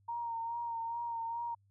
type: tone with vibrato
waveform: sine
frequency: 929 Hz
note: A#5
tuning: 6 cents flat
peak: -35 dBFS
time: 0.08-1.55 s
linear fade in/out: 10 ms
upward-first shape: sine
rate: 2.4 Hz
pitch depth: 30 cents each way
effects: added 99 Hz sine -66 dBFS peak until 1.7 s